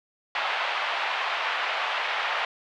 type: band-pass noise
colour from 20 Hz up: pink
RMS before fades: -28 dBFS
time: 0.35-2.45 s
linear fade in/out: 2 ms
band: 720 to 3300 Hz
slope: 24 dB/octave
effects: none